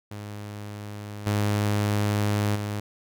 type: tone with level steps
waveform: sawtooth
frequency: 103.7 Hz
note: G#2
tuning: 2 cents flat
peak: -31 / -18 / -24 dBFS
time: 0.11-2.8 s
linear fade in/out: 5 ms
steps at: 1.26 / 2.55 s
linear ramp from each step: 10 ms
effects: none